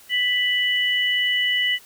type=tone pair together; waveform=sine; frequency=1978.4 / 2960 Hz; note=B6 / F#7; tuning=+3 / 0 cents; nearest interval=perfect fifth; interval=697 cents; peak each=-21 dBFS; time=0.09-1.79 s; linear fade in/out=50 ms; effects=white hiss -49 dBFS RMS until 1.85 s